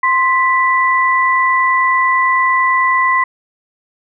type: tone pair together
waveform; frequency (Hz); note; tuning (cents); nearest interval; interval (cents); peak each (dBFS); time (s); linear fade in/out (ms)
sine; 1046.5 / 1975.5; C6 / B6; 0 / 0; major seventh; 1100; -12 / -14; 0.03-3.24; 5
effects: none